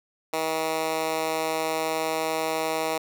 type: tone with high-pass filter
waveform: 10% pulse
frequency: 159.5 Hz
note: D#3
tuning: 43 cents sharp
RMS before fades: -27 dBFS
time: 0.33-2.98 s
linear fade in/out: 5 ms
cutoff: 470 Hz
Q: 0.95
effects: none

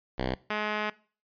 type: tone pair in turn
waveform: 5% pulse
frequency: 64 / 211.7 Hz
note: C2 / G#3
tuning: -38 / +33 cents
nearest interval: octave + major sixth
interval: 2071 cents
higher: second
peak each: -17 dBFS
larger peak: neither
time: 0.18-0.35 / 0.5-0.9 s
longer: second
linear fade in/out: 5 ms
effects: noise-tail reverb RT60 0.4 s tail -21 dB re dry + resampled to 11025 Hz

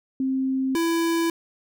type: tone pair in turn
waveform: sine / square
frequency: 264.2 / 332.9 Hz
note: C4 / E4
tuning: +17 / +17 cents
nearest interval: major third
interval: 400 cents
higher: second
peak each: -21 dBFS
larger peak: neither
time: 0.2-0.75 / 0.75-1.3 s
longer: neither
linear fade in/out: 2 ms
effects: none

